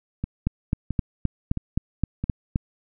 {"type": "two click trains", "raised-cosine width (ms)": 5, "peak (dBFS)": [-9, -14], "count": [9, 4], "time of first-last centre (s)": [[0.47, 2.559], [0.24, 2.24]], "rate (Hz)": [3.83, 1.5], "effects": []}